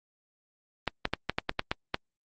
clicks, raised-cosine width 0.3 ms, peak -10 dBFS, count 9, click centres 0.877 / 1.054 / 1.136 / 1.296 / 1.385 / 1.494 / 1.594 / 1.715 / 1.944 s, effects Opus 32 kbps

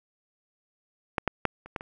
clicks, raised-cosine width 0.5 ms, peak -10 / -9 / -7 / -29 / -16 / -24 dBFS, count 6, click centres 1.182 / 1.277 / 1.453 / 1.66 / 1.762 / 1.809 s, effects none

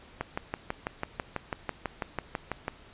click train, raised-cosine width 0.5 ms, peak -15 dBFS, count 16, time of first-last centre 0.21-2.681 s, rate 6.07 Hz, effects pink hiss -53 dBFS RMS until 2.93 s + resampled to 8000 Hz

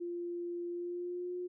sine tone with pitch glide, 347.3 to 358.5 Hz, F4 to F4, -10 to +45 cents, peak -36 dBFS, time 0-1.48 s, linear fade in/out 20 ms, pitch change +55 cents, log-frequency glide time 0.69-1.36 s, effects none

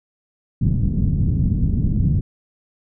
white low-pass noise, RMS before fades -18 dBFS, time 0.61-2.21 s, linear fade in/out 10 ms, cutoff 180 Hz, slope 24 dB/octave, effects none

